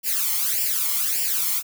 blue noise with flanger, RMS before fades -23 dBFS, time 0.03-1.63 s, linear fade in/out 50 ms, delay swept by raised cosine 0.39 to 0.96 ms, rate 1.7 Hz, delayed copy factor +0.8, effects none

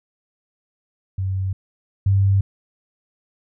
sine tone pair in turn, 95.2 / 97.99 Hz, F#2 / G2, +50 / 0 cents, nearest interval minor second, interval 50 cents, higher second, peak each -20 / -13 dBFS, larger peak second, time 1.18-1.53 / 2.06-2.41 s, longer neither, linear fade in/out 5 ms, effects none

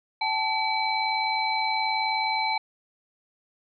sine tone cluster, 774 / 873 / 2292 / 4058 Hz, G5 / A5 / D7 / B7, -22 / -14 / -43 / +46 cents, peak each -32 / -26 / -29 / -31 dBFS, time 0.21-2.58 s, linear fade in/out 5 ms, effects none

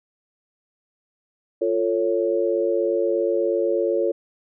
sine chord, F augmented, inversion none, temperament equal with one note detuned, 349.2 / 446.1 / 554.4 Hz, F4 / A4 / C#5, 0 / +24 / 0 cents, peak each -23 dBFS, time 1.61-4.12 s, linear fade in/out 10 ms, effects none

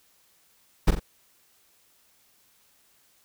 brown noise with echo, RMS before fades -17 dBFS, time 0.87-0.91 s, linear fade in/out 10 ms, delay 44 ms, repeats 2, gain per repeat -7 dB, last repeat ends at 0.998 s, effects white hiss -63 dBFS RMS until 3.24 s

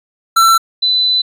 square / sine tone pair in turn, 1342 / 4003 Hz, E6 / B7, +31 / +23 cents, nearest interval octave + perfect fifth, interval 1892 cents, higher second, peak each -7 / -10 dBFS, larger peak first, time 0.36-0.58 / 0.82-1.22 s, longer second, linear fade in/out 10 ms, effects resampled to 32000 Hz

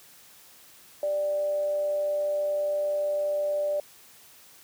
sine tone with amplitude modulation, 589 Hz, D5, 5 cents sharp, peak -23 dBFS, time 1.03-3.8 s, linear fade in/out 2 ms, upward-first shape sine, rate 196 Hz, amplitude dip 25%, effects white hiss -53 dBFS RMS until 4.63 s + high-pass 60 Hz 12 dB/octave

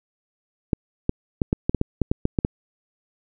clicks, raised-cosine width 3 ms, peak -6 dBFS, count 12, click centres 0.732 / 1.094 / 1.418 / 1.529 / 1.695 / 1.747 / 1.814 / 2.017 / 2.115 / 2.254 / 2.388 / 2.449 s, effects none

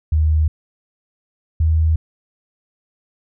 sine tone pair in turn, 77.7 / 79.75 Hz, D#2 / D#2, -2 / +43 cents, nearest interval unison, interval 45 cents, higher second, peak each -12 dBFS, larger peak neither, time 0.12-0.48 / 1.6-1.96 s, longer neither, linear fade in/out 5 ms, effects none

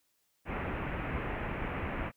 pink low-pass noise, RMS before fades -36 dBFS, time 0.45-2.12 s, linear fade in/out 50 ms, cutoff 2600 Hz, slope 48 dB/octave, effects white hiss -75 dBFS RMS until 2.16 s

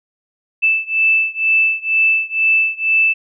sine beating tone pair, 2637 / 2639.1 Hz, E7 / E7, 0 / +1 cents, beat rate 2.1 Hz, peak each -15 / -16 dBFS, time 0.62-3.14 s, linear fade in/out 20 ms, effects none

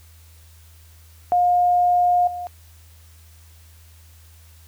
sine tone with level steps, 712 Hz, F5, 33 cents sharp, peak -14 / -27 dBFS, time 1.32-2.47 s, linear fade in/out 0 ms, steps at 2.27 s, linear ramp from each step 5 ms, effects added 81 Hz sine -46 dBFS peak until 4.67 s + white hiss -54 dBFS RMS until 4.67 s

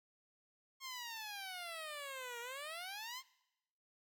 10% pulse exponential two-way sweep, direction down then up, 1083 to 466.2 to 1083 Hz, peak -36 dBFS, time 0.8-3.23 s, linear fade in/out 50 ms, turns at 2.4 s, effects noise-tail reverb RT60 0.9 s tail -20 dB re dry

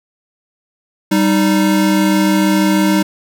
square tone pair together, 194.97 / 309.5 Hz, G3 / D#4, -9 / -9 cents, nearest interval minor sixth, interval 800 cents, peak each -14 dBFS, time 1.11-3.03 s, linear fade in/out 10 ms, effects none

